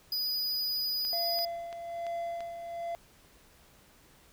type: tone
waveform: square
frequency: 4944 Hz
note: D#8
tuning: 12 cents flat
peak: -30 dBFS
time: 0.12-1.45 s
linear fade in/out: 2 ms
type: click train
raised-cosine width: 0.2 ms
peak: -29 dBFS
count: 5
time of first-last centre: 1.05-2.406 s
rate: 2.95 Hz
type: tone with tremolo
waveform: triangle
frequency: 682 Hz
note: F5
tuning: 41 cents flat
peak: -30 dBFS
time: 1.13-2.95 s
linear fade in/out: 0 ms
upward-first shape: sine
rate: 1.2 Hz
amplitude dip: 55%
effects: pink hiss -60 dBFS RMS until 4.32 s